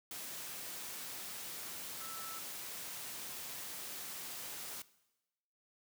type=tone in noise; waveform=sine; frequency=1318.5 Hz; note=E6; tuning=in tune; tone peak=-49 dBFS; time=2.01-2.39 s; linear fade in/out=2 ms; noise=white; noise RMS=-45 dBFS; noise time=0.11-4.82 s; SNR=-7 dB; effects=noise-tail reverb RT60 1.0 s tail -19 dB re dry + high-pass 100 Hz 12 dB/octave